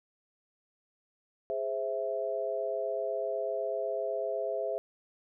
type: chord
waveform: sine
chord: Ab augmented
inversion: none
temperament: equal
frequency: 415.3 / 523.3 / 659.3 Hz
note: Ab4 / C5 / E5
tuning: 0 / 0 / 0 cents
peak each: -36 / -35 / -33 dBFS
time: 1.5-4.78 s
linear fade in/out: 0 ms
effects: none